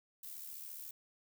violet noise with amplitude modulation, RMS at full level -45 dBFS, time 0.23-0.91 s, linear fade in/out 5 ms, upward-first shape sine, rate 74.4 Hz, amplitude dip 55%, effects none

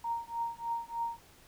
sine tone with tremolo, 930 Hz, A#5, 4 cents flat, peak -29 dBFS, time 0.04-1.19 s, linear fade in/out 5 ms, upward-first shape triangle, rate 3.3 Hz, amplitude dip 100%, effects pink hiss -59 dBFS RMS until 1.47 s

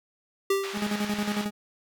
square tone with exponential decay, 392 Hz, G4, in tune, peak -20 dBFS, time 0.5-1.01 s, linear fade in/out 5 ms, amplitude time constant 110 ms
pink band-pass noise, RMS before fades -38 dBFS, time 0.63-1.45 s, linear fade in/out 10 ms, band 1200 to 4500 Hz, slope 12 dB/octave
40% pulse tone with tremolo, 207.7 Hz, G#3, in tune, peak -24 dBFS, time 0.73-1.51 s, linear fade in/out 50 ms, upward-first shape square, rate 11 Hz, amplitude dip 60%
effects none

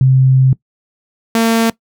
sine / sawtooth tone pair in turn, 131.4 / 227.3 Hz, C3 / A#3, +8 / -43 cents, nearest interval major sixth, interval 949 cents, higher second, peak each -6 dBFS, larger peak neither, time 0.01-0.53 / 1.35-1.7 s, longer first, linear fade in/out 2 ms, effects noise-tail reverb RT60 0.1 s tail -20 dB re dry

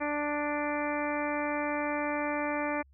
harmonic tone, 294.3 Hz, D4, 4 cents sharp, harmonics 1 / 2 / 3 / 4 / 5 / 6 / 7 / 8, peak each -34 / -34 / -36 / -39 / -42 / -40 / -41 / -40 dBFS, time 0-2.83 s, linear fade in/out 20 ms, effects added 68 Hz sine -57 dBFS peak until 2.93 s

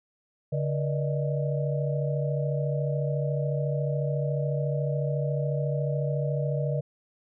sine tone cluster, 143.4 / 479.4 / 588 / 622 Hz, D3 / A#4 / D5 / D#5, -41 / +48 / +2 / -1 cents, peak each -26 / -34 / -34 / -35 dBFS, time 0.52-6.81 s, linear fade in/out 10 ms, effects none

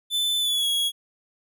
45% pulse tone with pitch glide, 3516 to 3328 Hz, A7 to G#7, -2 to +3 cents, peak -21 dBFS, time 0.1-0.92 s, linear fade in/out 50 ms, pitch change -95 cents, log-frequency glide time 0.4-0.67 s, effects none

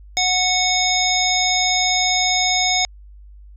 harmonic tone, 735 Hz, F#5, 12 cents flat, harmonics 1 / 3 / 5 / 7 / 9, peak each -22 / -22 / -22 / -22 / -22 dBFS, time 0.17-2.85 s, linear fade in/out 0 ms, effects added 50 Hz sine -39 dBFS peak until 3.56 s

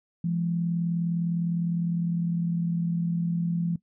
sine tone pair together, 170 / 209.8 Hz, F3 / G#3, -46 / +18 cents, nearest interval major third, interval 364 cents, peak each -24 / -35 dBFS, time 0.24-3.76 s, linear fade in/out 5 ms, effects noise-tail reverb RT60 0.1 s tail -19 dB re dry

